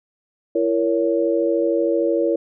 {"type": "chord", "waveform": "sine", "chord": "A# diminished", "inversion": "second", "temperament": "just", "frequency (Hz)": [335.6, 466.2, 559.4], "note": ["E4", "A#4", "C#5"], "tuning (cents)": [31, 0, 16], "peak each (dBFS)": [-20, -21, -21], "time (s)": [0.55, 2.36], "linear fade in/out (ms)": 5, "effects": []}